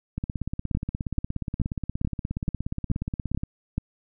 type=two click trains; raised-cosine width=5 ms; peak=-16 / -12 dBFS; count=56 / 8; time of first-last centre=0.18-3.434 / 0.75-3.78 s; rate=16.9 / 2.31 Hz; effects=none